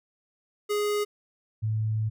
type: tone pair in turn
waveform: square / sine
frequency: 415.3 / 109.11 Hz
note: G#4 / A2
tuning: 0 / -14 cents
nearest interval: octave + major seventh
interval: 2314 cents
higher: first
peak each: -25 / -24 dBFS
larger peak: second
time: 0.69-1.05 / 1.62-2.1 s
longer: second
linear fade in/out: 20 ms
effects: none